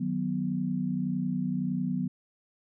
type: chord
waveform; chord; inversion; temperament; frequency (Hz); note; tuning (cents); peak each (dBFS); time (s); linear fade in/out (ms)
sine; B major; first; just; 154.34 / 185.21 / 246.9; D#3 / F#3 / B3; -14 / +2 / 0; -34 / -30 / -31; 0-2.08; 10
effects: none